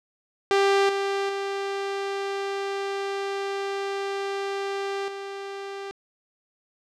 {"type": "tone with level steps", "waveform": "sawtooth", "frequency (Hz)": 395.1, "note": "G4", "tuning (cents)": 14, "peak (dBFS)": [-14, -20, -23, -29], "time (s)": [0.51, 5.91], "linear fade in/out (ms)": 0, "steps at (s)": [0.89, 1.29, 5.08], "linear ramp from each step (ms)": 2, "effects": ["low-pass 5000 Hz 12 dB/octave"]}